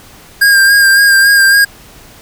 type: tone with vibrato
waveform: square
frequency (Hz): 1608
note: G6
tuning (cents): +44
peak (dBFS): -5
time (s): 0.41-1.65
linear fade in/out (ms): 10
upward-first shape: sine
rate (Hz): 3.6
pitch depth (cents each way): 28
effects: pink hiss -38 dBFS RMS until 2.21 s